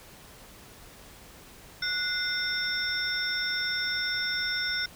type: tone cluster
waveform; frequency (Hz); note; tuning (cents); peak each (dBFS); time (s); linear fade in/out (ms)
sine; 1470 / 2083 / 3622 / 5390; F#6 / C7 / A7 / E8; -12 / -8 / +49 / +38; -31 / -35 / -35 / -31; 1.82-4.86; 5
effects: pink hiss -50 dBFS RMS until 4.95 s